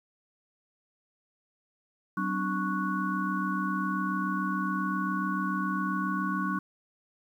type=tone cluster; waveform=sine; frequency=190.2 / 257.4 / 296.4 / 1109 / 1473 Hz; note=F#3 / C4 / D4 / C#6 / F#6; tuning=+48 / -28 / +16 / 0 / -8 cents; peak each=-31 / -39 / -35 / -32 / -35 dBFS; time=2.17-6.59 s; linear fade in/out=5 ms; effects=10-bit